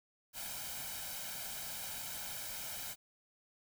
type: noise with comb filter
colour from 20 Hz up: white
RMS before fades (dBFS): -43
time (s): 0.33-2.96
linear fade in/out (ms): 50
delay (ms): 1.3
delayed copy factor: +0.65
effects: none